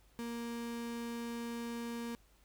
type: tone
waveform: 35% pulse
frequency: 234.4 Hz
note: A#3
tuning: 10 cents sharp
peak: -37 dBFS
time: 0.19-2.15 s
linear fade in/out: 0 ms
effects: added 50 Hz sine -65 dBFS peak until 2.44 s + pink hiss -69 dBFS RMS until 2.44 s